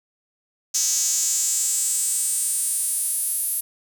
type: tone with high-pass filter sweep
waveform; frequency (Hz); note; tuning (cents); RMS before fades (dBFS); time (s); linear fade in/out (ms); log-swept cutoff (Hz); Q
sawtooth; 323.5; E4; -32; -23; 0.74-3.61; 10; 6300 to 11000; 5.1
effects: none